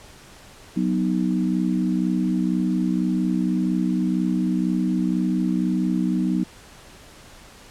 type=chord; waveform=sine; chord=B major; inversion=second; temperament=equal; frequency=185 / 246.9 / 311.1 Hz; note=F#3 / B3 / D#4; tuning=0 / 0 / 0 cents; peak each=-22 / -24 / -25 dBFS; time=0.76-6.44 s; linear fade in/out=10 ms; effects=pink hiss -46 dBFS RMS until 7.7 s + low-pass 10000 Hz 12 dB/octave